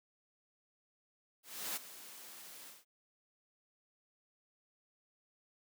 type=noise with ADSR envelope; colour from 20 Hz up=white; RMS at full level=-38 dBFS; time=1.43-2.85 s; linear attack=330 ms; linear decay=20 ms; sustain=-14 dB; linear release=180 ms; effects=high-pass 200 Hz 12 dB/octave